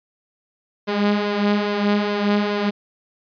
sawtooth tone with flanger, 205.7 Hz, G#3, 16 cents flat, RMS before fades -20 dBFS, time 0.87-2.71 s, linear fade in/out 20 ms, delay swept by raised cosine 1.9 to 4.9 ms, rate 2.4 Hz, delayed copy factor +0.55, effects resampled to 11025 Hz

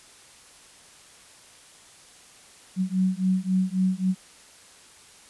sine beating tone pair, 184.8 / 188.5 Hz, F#3 / F#3, -2 / +32 cents, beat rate 3.7 Hz, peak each -24 dBFS, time 2.76-4.15 s, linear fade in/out 50 ms, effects white hiss -51 dBFS RMS until 5.29 s + resampled to 24000 Hz

